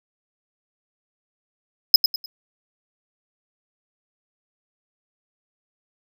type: tone with echo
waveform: square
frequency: 5090 Hz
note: D#8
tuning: 39 cents sharp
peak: -5 dBFS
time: 1.94-1.96 s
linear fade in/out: 2 ms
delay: 100 ms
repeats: 3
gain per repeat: -10 dB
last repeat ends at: 2.26 s
effects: none